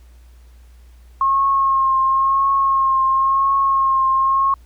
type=tone with vibrato; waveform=sine; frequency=1078 Hz; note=C#6; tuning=49 cents flat; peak=-13 dBFS; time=1.21-4.54 s; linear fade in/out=2 ms; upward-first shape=triangle; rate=0.96 Hz; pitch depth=29 cents each way; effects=added 60 Hz sine -42 dBFS peak until 4.65 s + pink hiss -58 dBFS RMS until 4.65 s